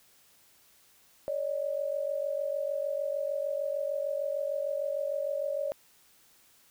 sine tone pair together, 560.4 / 607 Hz, C#5 / D#5, +19 / -43 cents, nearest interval minor second, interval 138 cents, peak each -31 / -33 dBFS, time 1.28-5.72 s, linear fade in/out 0 ms, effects white hiss -62 dBFS RMS until 6.7 s

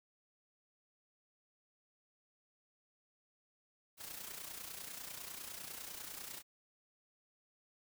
white noise with amplitude modulation, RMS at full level -45 dBFS, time 3.97-6.43 s, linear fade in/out 50 ms, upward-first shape sine, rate 30 Hz, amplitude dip 60%, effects none

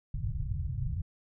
white low-pass noise, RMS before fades -33 dBFS, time 0.14-1.02 s, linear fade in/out 5 ms, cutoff 140 Hz, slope 48 dB/octave, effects none

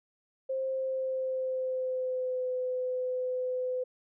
sine tone with pitch glide, 528 to 506.5 Hz, C5 to B4, +16 to +44 cents, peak -29 dBFS, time 0.49-3.84 s, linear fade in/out 10 ms, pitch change -72 cents, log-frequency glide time 0.67-2.49 s, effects none

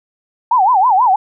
sine tone with vibrato, 870 Hz, A5, 20 cents flat, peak -8 dBFS, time 0.51-1.16 s, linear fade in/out 5 ms, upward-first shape sine, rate 6.2 Hz, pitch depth 280 cents each way, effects none

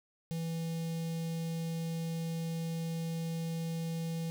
square tone with notch filter, 164.81 Hz, E3, in tune, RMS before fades -36 dBFS, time 0.31-4.3 s, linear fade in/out 0 ms, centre 1300 Hz, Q 0.54, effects none

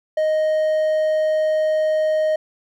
triangle tone, 622.3 Hz, D#5, in tune, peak -14 dBFS, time 0.17-2.36 s, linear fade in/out 5 ms, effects none

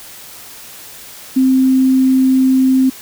sine tone, 261.6 Hz, C4, in tune, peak -8 dBFS, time 1.36-2.9 s, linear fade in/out 10 ms, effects white hiss -35 dBFS RMS until 3.01 s

